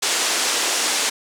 white band-pass noise, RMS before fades -21 dBFS, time 0.02-1.1 s, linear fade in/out 10 ms, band 280 to 8400 Hz, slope 24 dB/octave, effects none

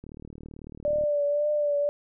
click train, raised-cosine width 3 ms, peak -29 dBFS, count 39, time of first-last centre 0.04-1.037 s, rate 38.1 Hz
sine tone with vibrato, 587 Hz, D5, 1 cent flat, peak -22 dBFS, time 0.85-1.89 s, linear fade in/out 0 ms, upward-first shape triangle, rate 1.9 Hz, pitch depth 40 cents each way
effects none

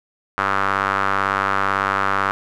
square tone with band-pass filter, 49 Hz, G1, in tune, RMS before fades -20 dBFS, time 0.38-2.31 s, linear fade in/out 0 ms, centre 1300 Hz, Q 3.5, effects none

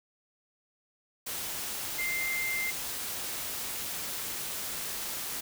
sine tone in noise, 2093 Hz, C7, in tune, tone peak -30 dBFS, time 1.98-2.71 s, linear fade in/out 10 ms, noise white, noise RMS -36 dBFS, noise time 1.26-5.41 s, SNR +3 dB, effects none

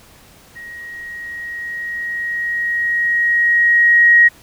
sine tone with level ramp, 1889 Hz, A#6, 22 cents sharp, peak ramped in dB -31 to -5 dBFS, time 0.55-4.29 s, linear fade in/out 20 ms, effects pink hiss -46 dBFS RMS until 4.42 s

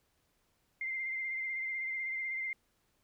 sine tone with vibrato, 2093 Hz, C7, in tune, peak -34 dBFS, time 0.81-2.53 s, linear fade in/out 2 ms, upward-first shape sine, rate 16 Hz, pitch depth 27 cents each way, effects pink hiss -75 dBFS RMS until 3.03 s

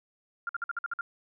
sine tone bursts, 1397 Hz, F6, in tune, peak -29 dBFS, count 8, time 0.47-1.01 s, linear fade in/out 2 ms, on 22 ms, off 52 ms, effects none

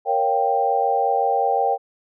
sine chord, G half-diminished seventh, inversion first, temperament equal, 466.2 / 554.4 / 698.5 / 784 Hz, Bb4 / Db5 / F5 / G5, 0 / 0 / 0 / 0 cents, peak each -24 / -25 / -25 / -19 dBFS, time 0.05-1.78 s, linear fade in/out 50 ms, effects none

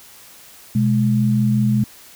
sine tone pair together, 124.94 / 210.3 Hz, B2 / G#3, +20 / +22 cents, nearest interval major sixth, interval 902 cents, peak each -17 / -16 dBFS, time 0.75-1.84 s, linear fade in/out 5 ms, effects white hiss -44 dBFS RMS until 2.15 s

